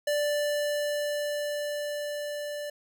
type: tone with level ramp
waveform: square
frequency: 587.3 Hz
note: D5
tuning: in tune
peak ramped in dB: -25 to -34 dBFS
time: 0.07-2.7 s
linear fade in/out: 5 ms
effects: none